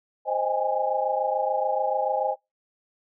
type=chord; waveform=sine; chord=Ab major seventh; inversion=first; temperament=equal with one note detuned; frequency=523.3 / 622.3 / 803.7 / 830.6 Hz; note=C5 / Eb5 / G5 / Ab5; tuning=0 / 0 / +43 / 0 cents; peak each=-28 dBFS; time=0.25-2.36 s; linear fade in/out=50 ms; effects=noise-tail reverb RT60 0.2 s tail -24 dB re dry